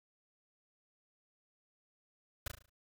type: noise with echo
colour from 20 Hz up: pink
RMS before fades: -37 dBFS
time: 2.46-2.48 s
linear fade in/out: 5 ms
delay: 36 ms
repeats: 6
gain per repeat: -6 dB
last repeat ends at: 2.696 s
effects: none